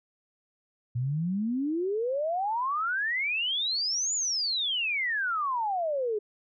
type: exponential two-way sweep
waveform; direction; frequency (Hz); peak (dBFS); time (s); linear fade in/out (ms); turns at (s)
sine; up then down; 116.54 to 7110 to 406.8; -26; 0.95-6.19; 10; 4.14
effects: none